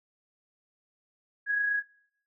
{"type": "tone with amplitude modulation", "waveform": "sine", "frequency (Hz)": 1661.2, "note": "G#6", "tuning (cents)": 0, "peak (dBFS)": -23, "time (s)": [1.46, 1.83], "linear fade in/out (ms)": 50, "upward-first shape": "sine", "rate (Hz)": 28.2, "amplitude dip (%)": 35, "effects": ["noise-tail reverb RT60 0.7 s tail -22 dB re dry"]}